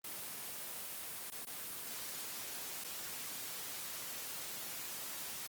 white noise with dropouts, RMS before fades -44 dBFS, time 0.04-5.47 s, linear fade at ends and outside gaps 5 ms, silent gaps 1.304-1.319 / 1.451-1.468 / 2.84-2.844 s, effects high-pass 100 Hz 12 dB/octave + Opus 24 kbps

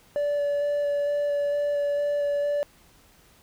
triangle tone with vibrato, 578 Hz, D5, 28 cents flat, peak -20 dBFS, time 0.16-2.63 s, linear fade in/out 0 ms, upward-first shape square, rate 2.2 Hz, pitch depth 8 cents each way, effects tanh soft clip ceiling -16 dBFS + pink hiss -57 dBFS RMS until 3.42 s

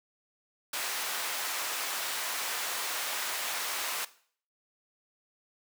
pink high-pass noise, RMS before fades -34 dBFS, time 0.73-4.05 s, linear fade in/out 5 ms, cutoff 920 Hz, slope 12 dB/octave, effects noise-tail reverb RT60 0.5 s tail -17 dB re dry

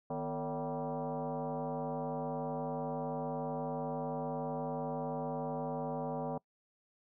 sine tone with frequency modulation, 157.5 Hz, D#3, 21 cents sharp, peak -34 dBFS, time 0.1-6.38 s, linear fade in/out 5 ms, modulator 203 Hz, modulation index 3.7, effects noise-tail reverb RT60 0.1 s tail -24 dB re dry

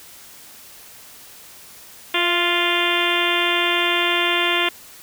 harmonic tone with a mistuned harmonic, 349.2 Hz, F4, in tune, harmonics 1 / 2 / 3 / 4 / 5 / 6 / 7 / 8 / 9 / 10, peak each -25 / -28 / -26 / -28 / -27 / -25 / -26 / -25 / -26 / -26 dBFS, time 2.14-4.69 s, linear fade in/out 5 ms, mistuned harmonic 2, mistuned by -28 cents, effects white hiss -43 dBFS RMS until 5.02 s

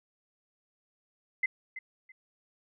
sine tone with echo, 2051 Hz, C7, 35 cents flat, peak -24 dBFS, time 1.43-1.46 s, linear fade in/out 5 ms, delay 330 ms, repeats 2, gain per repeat -13 dB, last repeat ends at 2.12 s, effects none

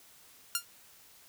5% pulse tone with exponential decay, 1400 Hz, F6, 4 cents sharp, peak -13 dBFS, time 0.55-0.65 s, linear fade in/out 1 ms, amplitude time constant 21 ms, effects white hiss -58 dBFS RMS until 1.28 s

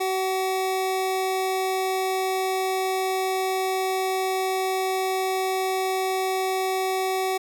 square tone pair together, 378.3 / 754 Hz, F#4 / F#5, +38 / +32 cents, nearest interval octave, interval 1194 cents, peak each -26 / -27 dBFS, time 0-7.38 s, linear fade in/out 10 ms, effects none

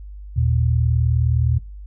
sine tone pair together, 79.84 / 119.5 Hz, D#2 / A#2, +45 / +43 cents, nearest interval perfect fifth, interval 698 cents, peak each -18 / -18 dBFS, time 0.36-1.59 s, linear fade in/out 10 ms, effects noise-tail reverb RT60 0.3 s tail -22 dB re dry + added 50 Hz sine -33 dBFS peak until 1.86 s

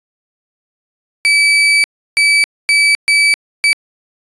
35% pulse tone bursts at uneven times, 2300 Hz, D7, 37 cents flat, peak -6 dBFS, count 5, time 1.25-1.84 / 2.17-2.44 / 2.69-2.95 / 3.08-3.34 / 3.64-3.73 s, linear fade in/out 0 ms, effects resampled to 22050 Hz

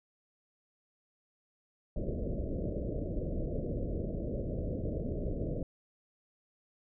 pink low-pass noise, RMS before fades -35 dBFS, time 1.96-5.63 s, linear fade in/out 2 ms, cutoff 630 Hz, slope 96 dB/octave, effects none

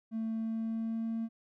triangle tone with pitch glide, 223.3 to 226.4 Hz, A3 to A3, +26 to +50 cents, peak -29 dBFS, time 0.11-1.29 s, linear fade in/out 50 ms, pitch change +24 cents, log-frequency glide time 0.32-1.13 s, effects tanh soft clip ceiling -27 dBFS

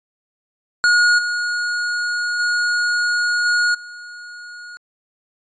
square tone with level steps, 1442 Hz, F#6, 45 cents flat, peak -12 / -20 / -17 / -15 / -34 dBFS, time 0.84-4.77 s, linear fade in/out 0 ms, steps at 1.18 / 2.39 / 3.45 / 3.74 s, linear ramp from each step 10 ms, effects resampled to 16000 Hz

